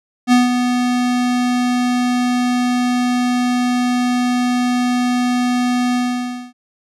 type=tone with ADSR envelope; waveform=square; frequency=246.9 Hz; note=B3; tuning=in tune; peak=-8 dBFS; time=0.27-6.53 s; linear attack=52 ms; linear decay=160 ms; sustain=-7 dB; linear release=580 ms; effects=low-pass 8000 Hz 12 dB/octave

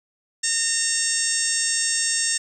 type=harmonic tone; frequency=914 Hz; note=A#5; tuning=34 cents flat; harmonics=2 / 3 / 4 / 5 / 6 / 7 / 8 / 9; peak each=-29 / -35 / -35 / -35 / -27 / -29 / -28 / -24 dBFS; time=0.43-2.38 s; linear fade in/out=10 ms; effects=9-bit

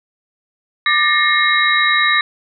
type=tone cluster; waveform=sine; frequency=1189 / 1775 / 1855 / 2147 / 3840 Hz; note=D6 / A6 / A#6 / C7 / B7; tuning=+21 / +15 / -9 / +44 / -49 cents; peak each=-18 dBFS; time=0.86-2.21 s; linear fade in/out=2 ms; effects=none

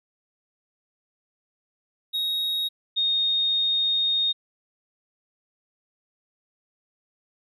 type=tone pair in turn; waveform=triangle / sine; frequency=3768 / 3703 Hz; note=A#7 / A#7; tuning=+18 / -12 cents; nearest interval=unison; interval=30 cents; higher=first; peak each=-22 / -20 dBFS; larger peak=second; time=2.13-2.69 / 2.96-4.33 s; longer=second; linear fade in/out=20 ms; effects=none

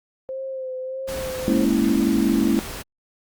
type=tone with vibrato; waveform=sine; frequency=523.3 Hz; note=C5; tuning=in tune; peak=-27 dBFS; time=0.29-1.65 s; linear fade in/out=0 ms; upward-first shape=sine; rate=1.6 Hz; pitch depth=31 cents each way
type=noise; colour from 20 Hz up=pink; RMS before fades=-33 dBFS; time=1.07-2.83 s; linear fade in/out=20 ms
type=chord; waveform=sine; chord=A# half-diminished seventh; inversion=third; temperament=equal; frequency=207.7 / 233.1 / 277.2 / 329.6 Hz; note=G#3 / A#3 / C#4 / E4; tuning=0 / 0 / 0 / 0 cents; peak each=-22 dBFS; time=1.48-2.59 s; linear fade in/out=0 ms
effects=Opus 48 kbps

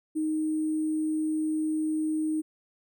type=tone with sample-and-hold; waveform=sine; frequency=311.1 Hz; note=D#4; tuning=in tune; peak=-25 dBFS; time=0.15-2.42 s; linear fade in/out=20 ms; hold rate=8820 Hz; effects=none

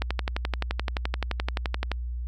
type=click train; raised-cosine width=0.3 ms; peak=-11 dBFS; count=23; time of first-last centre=0.02-1.917 s; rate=11.6 Hz; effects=added 60 Hz sine -29 dBFS peak until 2.27 s

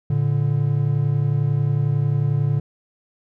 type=tone pair together; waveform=triangle; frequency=114.09 / 145.2 Hz; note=A#2 / D3; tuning=-37 / -19 cents; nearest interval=major third; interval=418 cents; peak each=-19 / -17 dBFS; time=0.1-2.6 s; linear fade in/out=5 ms; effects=none

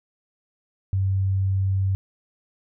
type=tone; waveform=sine; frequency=96.2 Hz; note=G2; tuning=32 cents flat; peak=-19 dBFS; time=0.93-1.95 s; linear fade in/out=0 ms; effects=none

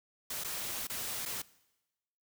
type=noise with dropouts; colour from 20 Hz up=white; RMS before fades=-38 dBFS; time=0.3-1.42 s; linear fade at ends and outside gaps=5 ms; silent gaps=0.438-0.445 / 0.871-0.897 / 1.254-1.258 s; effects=noise-tail reverb RT60 1.0 s tail -21 dB re dry

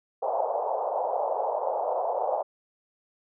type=band-pass noise; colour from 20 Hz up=pink; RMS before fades=-28 dBFS; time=0.22-2.43 s; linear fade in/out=10 ms; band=510 to 900 Hz; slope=48 dB/octave; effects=none

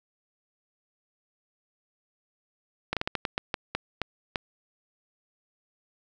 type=slowing click train; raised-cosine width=0.3 ms; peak=-11 dBFS; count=11; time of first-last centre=2.93-4.358 s; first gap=37 ms; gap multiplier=1.28; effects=none

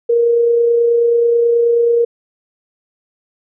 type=tone with amplitude modulation; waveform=sine; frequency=469.9 Hz; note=A#4; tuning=14 cents sharp; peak=-8 dBFS; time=0.09-2.05 s; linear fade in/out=10 ms; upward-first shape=sine; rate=29.3 Hz; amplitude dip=30%; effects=none

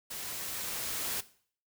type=noise with level ramp; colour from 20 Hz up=white; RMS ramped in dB=-40 to -34 dBFS; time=0.1-1.21 s; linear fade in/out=10 ms; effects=noise-tail reverb RT60 0.5 s tail -17 dB re dry

